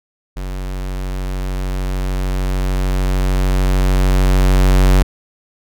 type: tone with level ramp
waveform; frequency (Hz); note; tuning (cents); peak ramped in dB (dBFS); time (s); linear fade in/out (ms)
square; 46.68; F#1; +16; -23 to -8; 0.36-5.03; 10
effects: none